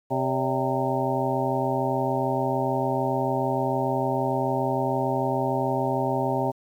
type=harmonic tone with a mistuned harmonic; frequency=130.81 Hz; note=C3; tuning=in tune; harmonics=1 / 2 / 3 / 4 / 5 / 6 / 7; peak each=-30 / -30 / -30 / -30 / -30 / -30 / -30 dBFS; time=0.1-6.52 s; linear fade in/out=20 ms; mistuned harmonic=4; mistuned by=+140 cents; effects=9-bit